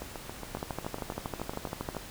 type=two click trains; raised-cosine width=1 ms; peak=-19 / -24 dBFS; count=19 / 15; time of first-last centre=0.55-1.967 / 0.02-1.948 s; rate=12.7 / 7.26 Hz; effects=pink hiss -45 dBFS RMS until 2.1 s